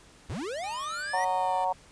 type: linear sweep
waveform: square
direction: up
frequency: 51.91 to 1970 Hz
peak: -33 dBFS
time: 0.29-1.25 s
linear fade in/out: 10 ms
type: tone with vibrato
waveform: 10% pulse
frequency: 604 Hz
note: D5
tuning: 48 cents sharp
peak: -35 dBFS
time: 0.63-1.65 s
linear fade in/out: 10 ms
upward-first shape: sine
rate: 1.8 Hz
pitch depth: 34 cents each way
type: harmonic tone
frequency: 185 Hz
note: F#3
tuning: in tune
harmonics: 3 / 4 / 5 / 6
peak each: -34 / -28 / -28 / -40 dBFS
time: 1.13-1.73 s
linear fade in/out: 10 ms
effects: pink hiss -55 dBFS RMS until 1.91 s + resampled to 22050 Hz